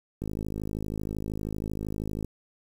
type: click train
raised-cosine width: 3 ms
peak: -20 dBFS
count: 108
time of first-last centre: 0.22-2.247 s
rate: 52.8 Hz
effects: 8-bit